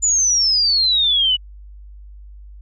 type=exponential sweep; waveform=sine; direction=down; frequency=7100 to 2921 Hz; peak=-13 dBFS; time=0.02-1.37 s; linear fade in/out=20 ms; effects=added 50 Hz sine -36 dBFS peak until 2.61 s